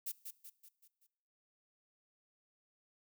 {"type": "noise with echo", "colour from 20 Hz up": "violet", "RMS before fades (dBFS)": -40, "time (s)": [0.06, 0.12], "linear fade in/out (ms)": 10, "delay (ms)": 190, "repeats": 5, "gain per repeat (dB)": -6, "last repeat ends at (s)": 1.07, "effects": ["noise-tail reverb RT60 0.9 s tail -21 dB re dry"]}